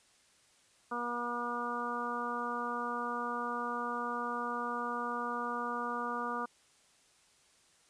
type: harmonic tone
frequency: 240 Hz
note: B3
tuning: 49 cents flat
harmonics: 1 / 2 / 3 / 4 / 5 / 6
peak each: -42 / -42 / -44 / -40 / -37 / -43 dBFS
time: 0.91-6.46 s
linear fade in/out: 10 ms
effects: white hiss -66 dBFS RMS until 7.89 s + resampled to 22050 Hz